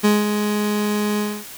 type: tone with ADSR envelope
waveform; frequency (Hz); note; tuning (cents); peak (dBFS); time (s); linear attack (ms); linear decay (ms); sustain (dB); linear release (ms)
30% pulse; 208.8; G#3; +10; -9; 0.03-1.45; 21; 190; -7; 260
effects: white hiss -37 dBFS RMS until 1.57 s